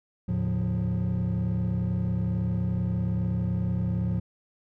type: tone cluster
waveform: triangle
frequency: 80.3 / 111.5 / 141.5 / 178.4 Hz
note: E2 / A2 / C#3 / F3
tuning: -45 / +23 / +36 / +37 cents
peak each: -30 / -25 / -34 / -25 dBFS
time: 0.28-4.2 s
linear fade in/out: 10 ms
effects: tanh soft clip ceiling -18 dBFS